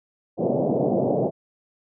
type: band-pass noise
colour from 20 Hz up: white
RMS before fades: -22 dBFS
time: 0.37-1.31 s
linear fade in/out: 50 ms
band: 120 to 680 Hz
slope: 48 dB/octave
effects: none